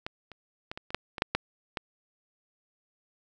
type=clicks; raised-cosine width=0.3 ms; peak=-18 / -29 / -20 / -22 / -26 / -10 / -20 / -7 / -9 / -15 dBFS; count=10; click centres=0.065 / 0.317 / 0.715 / 0.775 / 0.905 / 0.946 / 1.182 / 1.221 / 1.35 / 1.772 s; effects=none